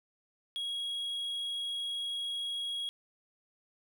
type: tone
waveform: triangle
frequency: 3309 Hz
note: G#7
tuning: 7 cents flat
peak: -32 dBFS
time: 0.56-2.89 s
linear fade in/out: 0 ms
effects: none